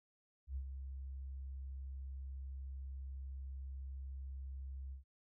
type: tone with ADSR envelope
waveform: sine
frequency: 66.9 Hz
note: C2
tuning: 39 cents sharp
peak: -37 dBFS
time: 0.47-5.04 s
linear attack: 89 ms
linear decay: 76 ms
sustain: -6 dB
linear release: 120 ms
effects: none